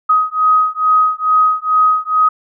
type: beating tone pair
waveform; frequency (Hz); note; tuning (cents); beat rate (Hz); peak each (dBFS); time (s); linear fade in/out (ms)
sine; 1257 / 1259.3; D#6 / D#6; +17 / +20; 2.3; -13; 0.09-2.29; 10
effects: none